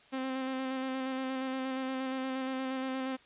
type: tone with vibrato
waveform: sawtooth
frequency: 262.4 Hz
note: C4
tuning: 5 cents sharp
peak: -29 dBFS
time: 0.12-3.17 s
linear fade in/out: 20 ms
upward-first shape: square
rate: 8.5 Hz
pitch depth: 16 cents each way
effects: white hiss -60 dBFS RMS until 3.25 s + resampled to 8000 Hz